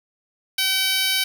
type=tone with high-pass filter; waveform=10% pulse; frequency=765 Hz; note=G5; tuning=42 cents flat; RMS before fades=-21 dBFS; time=0.58-1.24 s; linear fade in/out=5 ms; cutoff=2400 Hz; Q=0.8; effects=none